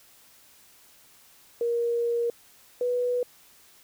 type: tone pair in turn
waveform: sine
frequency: 471.2 / 491.6 Hz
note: A#4 / B4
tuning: +19 / -8 cents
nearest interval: minor second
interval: 73 cents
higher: second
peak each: -23 dBFS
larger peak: neither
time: 1.61-2.3 / 2.81-3.23 s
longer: first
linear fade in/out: 2 ms
effects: white hiss -56 dBFS RMS until 3.83 s